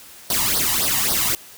white noise with flanger, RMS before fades -20 dBFS, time 0.3-1.35 s, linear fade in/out 2 ms, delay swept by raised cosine 0.2 to 1.06 ms, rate 3.7 Hz, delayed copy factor +0.8, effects white hiss -43 dBFS RMS until 1.57 s

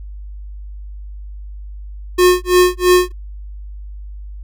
square tone with tremolo, 361.2 Hz, F#4, 42 cents flat, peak -7 dBFS, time 2.18-3.12 s, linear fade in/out 10 ms, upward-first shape sine, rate 3 Hz, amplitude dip 100%, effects added 50 Hz sine -28 dBFS peak until 4.43 s

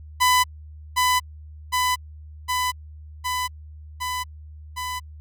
sawtooth tone with echo, 1001 Hz, B5, 23 cents sharp, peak -11 dBFS, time 0.2-0.44 s, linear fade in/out 20 ms, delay 760 ms, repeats 6, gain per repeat -2 dB, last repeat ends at 5 s, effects added 76 Hz sine -38 dBFS peak until 5.2 s + MP3 96 kbps

